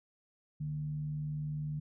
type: tone with frequency modulation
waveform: sine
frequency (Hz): 150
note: D3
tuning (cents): +37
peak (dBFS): -34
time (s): 0.6-1.8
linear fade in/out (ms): 10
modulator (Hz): 80.2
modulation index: 0.28
effects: none